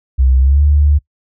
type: tone with pitch glide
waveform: sine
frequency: 64.8 to 73.16 Hz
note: C2 to D2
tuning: -16 to -6 cents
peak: -7 dBFS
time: 0.18-0.99 s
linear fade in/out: 20 ms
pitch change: +210 cents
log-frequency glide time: 0.39-0.62 s
effects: noise-tail reverb RT60 0.1 s tail -22 dB re dry

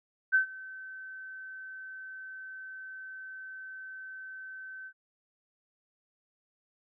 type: tone with ADSR envelope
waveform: sine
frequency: 1535 Hz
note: G6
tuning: 37 cents flat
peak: -19 dBFS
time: 0.32-4.93 s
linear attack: 27 ms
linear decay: 110 ms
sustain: -22 dB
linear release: 66 ms
effects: none

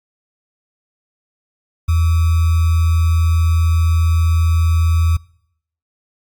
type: tone with sample-and-hold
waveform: sine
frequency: 82.41 Hz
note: E2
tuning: in tune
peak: -11 dBFS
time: 1.88-5.17 s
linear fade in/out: 10 ms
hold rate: 1225 Hz
effects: noise-tail reverb RT60 0.7 s tail -23 dB re dry + Opus 48 kbps

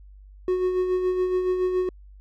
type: tone with tremolo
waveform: triangle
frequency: 367 Hz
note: F#4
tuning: 14 cents flat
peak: -17 dBFS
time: 0.48-1.89 s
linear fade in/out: 2 ms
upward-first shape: sine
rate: 7.1 Hz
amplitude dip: 45%
effects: added 49 Hz sine -44 dBFS peak until 2.2 s

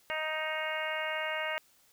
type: harmonic tone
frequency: 312.2 Hz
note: D#4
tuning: 6 cents sharp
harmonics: 2 / 3 / 4 / 5 / 6 / 7 / 8 / 9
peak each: -37 / -41 / -42 / -40 / -39 / -38 / -47 / -41 dBFS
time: 0.1-1.58 s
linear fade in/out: 0 ms
effects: white hiss -65 dBFS RMS until 1.92 s

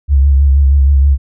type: tone with vibrato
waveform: sine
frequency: 69.3 Hz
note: C#2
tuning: in tune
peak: -5 dBFS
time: 0.08-1.18 s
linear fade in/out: 50 ms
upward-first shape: sine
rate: 6.3 Hz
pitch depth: 53 cents each way
effects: none

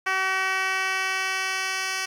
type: tone with band-pass filter sweep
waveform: 10% pulse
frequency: 379.6 Hz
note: F#4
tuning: 44 cents sharp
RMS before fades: -26 dBFS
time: 0.06-2.06 s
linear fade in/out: 10 ms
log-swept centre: 1800 to 4100 Hz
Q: 0.94
effects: 8-bit

